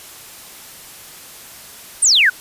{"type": "exponential sweep", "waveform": "sine", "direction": "down", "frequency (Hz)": [9397, 1409], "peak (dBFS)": -9, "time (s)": [2.02, 2.3], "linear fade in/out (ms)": 10, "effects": ["white hiss -38 dBFS RMS until 2.4 s", "resampled to 32000 Hz"]}